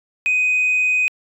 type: tone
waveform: sine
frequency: 2502 Hz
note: D#7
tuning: 9 cents sharp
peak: -13 dBFS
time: 0.26-1.08 s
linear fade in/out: 0 ms
effects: tanh soft clip ceiling -12 dBFS